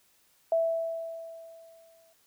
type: tone with exponential decay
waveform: sine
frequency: 659.3 Hz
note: E5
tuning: in tune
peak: -21 dBFS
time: 0.52-2.13 s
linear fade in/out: 2 ms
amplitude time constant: 350 ms
effects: white hiss -66 dBFS RMS until 2.26 s